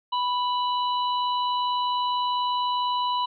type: harmonic tone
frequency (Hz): 987.8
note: B5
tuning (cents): 0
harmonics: 1 / 3 / 4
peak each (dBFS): -23 / -33 / -35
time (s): 0.12-3.26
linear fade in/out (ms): 10
effects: none